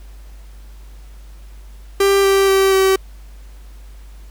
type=tone with pitch steps; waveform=45% pulse; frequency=394.7 / 390.8 / 387 / 383.2 Hz; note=G4 / G4 / G4 / G4; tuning=+12 / -5 / -22 / -39 cents; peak=-11 dBFS; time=2-2.96 s; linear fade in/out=5 ms; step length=240 ms; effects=added 50 Hz sine -35 dBFS peak until 4.3 s + pink hiss -51 dBFS RMS until 4.3 s